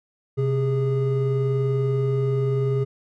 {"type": "tone pair together", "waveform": "triangle", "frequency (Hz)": [130.2, 411.2], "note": ["C3", "G#4"], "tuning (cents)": [-8, -17], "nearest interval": "octave + minor sixth", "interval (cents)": 1991, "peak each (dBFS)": [-19, -22], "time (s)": [0.37, 2.85], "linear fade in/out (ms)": 20, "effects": []}